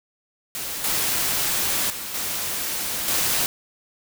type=noise with level steps; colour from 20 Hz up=white; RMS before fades=-30 / -23 / -32 / -27 / -22 dBFS; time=0.55-3.46 s; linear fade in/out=0 ms; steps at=0.84 / 1.9 / 2.14 / 3.08 s; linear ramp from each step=2 ms; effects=none